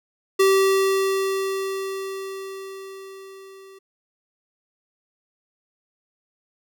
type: tone with level ramp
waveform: square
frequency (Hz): 386.8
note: G4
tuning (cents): -23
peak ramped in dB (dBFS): -14 to -44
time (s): 0.39-3.79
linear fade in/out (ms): 10
effects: none